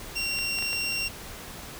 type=tone; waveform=25% pulse; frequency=2751 Hz; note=F7; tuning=27 cents flat; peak=-23 dBFS; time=0.15-1.09 s; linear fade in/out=20 ms
type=clicks; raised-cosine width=0.3 ms; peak=-20 dBFS; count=4; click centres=0.388 / 0.587 / 0.625 / 0.731 s
effects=pink hiss -41 dBFS RMS until 1.79 s